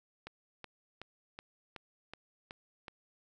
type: click train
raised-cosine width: 0.3 ms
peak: -28 dBFS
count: 8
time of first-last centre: 0.27-2.882 s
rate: 2.68 Hz
effects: none